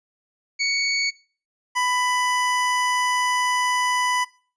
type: tone pair in turn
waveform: 25% pulse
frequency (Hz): 2232 / 994.2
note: C#7 / B5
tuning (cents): +11 / +11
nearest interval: octave + major second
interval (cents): 1400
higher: first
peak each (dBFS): -16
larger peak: neither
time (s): 0.59-1.11 / 1.75-4.25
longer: second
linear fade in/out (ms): 20
effects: noise-tail reverb RT60 0.4 s tail -21 dB re dry + resampled to 22050 Hz